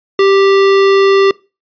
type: tone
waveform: square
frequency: 392 Hz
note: G4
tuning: in tune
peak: -7 dBFS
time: 0.19-1.31 s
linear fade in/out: 2 ms
effects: noise-tail reverb RT60 0.3 s tail -23 dB re dry + resampled to 11025 Hz